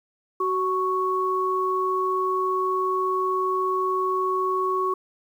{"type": "tone pair together", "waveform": "sine", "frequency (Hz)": [375.1, 1108.7], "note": ["F#4", "C#6"], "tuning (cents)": [24, 0], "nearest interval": "octave + perfect fifth", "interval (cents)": 1876, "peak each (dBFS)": [-25, -23], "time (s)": [0.4, 4.94], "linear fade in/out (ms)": 5, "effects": ["9-bit"]}